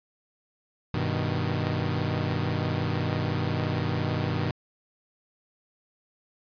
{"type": "chord", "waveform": "sawtooth", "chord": "G augmented", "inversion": "none", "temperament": "equal with one note detuned", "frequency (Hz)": [98, 124.04, 155.56], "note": ["G2", "B2", "D#3"], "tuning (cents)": [0, 8, 0], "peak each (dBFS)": -26, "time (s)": [0.94, 4.51], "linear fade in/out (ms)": 0, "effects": ["resampled to 11025 Hz"]}